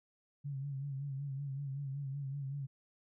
sine tone with vibrato, 138.59 Hz, C#3, in tune, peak -37 dBFS, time 0.44-2.67 s, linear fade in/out 20 ms, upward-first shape sine, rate 5.3 Hz, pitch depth 62 cents each way, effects none

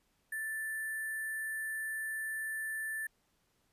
sine tone with sample-and-hold, 1761 Hz, A6, 1 cent sharp, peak -35 dBFS, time 0.32-3.07 s, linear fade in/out 5 ms, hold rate 11025 Hz, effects pink hiss -75 dBFS RMS until 3.72 s + resampled to 32000 Hz

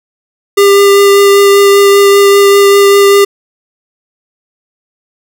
square tone with vibrato, 400 Hz, G4, 35 cents sharp, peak -3 dBFS, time 0.57-3.25 s, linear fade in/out 10 ms, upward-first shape triangle, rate 5.1 Hz, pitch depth 11 cents each way, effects none

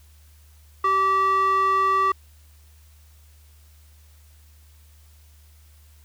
square tone with band-pass filter, 386.5 Hz, G4, 24 cents flat, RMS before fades -20 dBFS, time 0.84-2.12 s, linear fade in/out 5 ms, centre 1300 Hz, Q 6.4, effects added 75 Hz sine -49 dBFS peak until 6.04 s + white hiss -59 dBFS RMS until 6.04 s

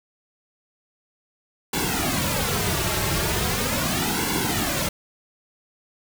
pink noise with flanger, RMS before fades -24 dBFS, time 1.73-4.89 s, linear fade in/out 5 ms, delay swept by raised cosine 1.6 to 4.1 ms, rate 0.39 Hz, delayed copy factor -0.8, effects none

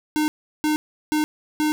square tone bursts, 304.8 Hz, D#4, 36 cents flat, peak -19 dBFS, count 4, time 0.16-1.72 s, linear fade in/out 0 ms, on 120 ms, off 360 ms, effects none

